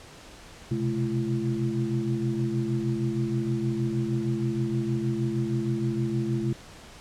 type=tone cluster; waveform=sine; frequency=125.5 / 131.9 / 214.6 / 338.9 Hz; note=B2 / C3 / A3 / E4; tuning=+28 / +14 / -43 / +48 cents; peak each=-30 dBFS; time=0.71-6.53 s; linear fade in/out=5 ms; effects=pink hiss -47 dBFS RMS until 7 s + low-pass 8000 Hz 12 dB/octave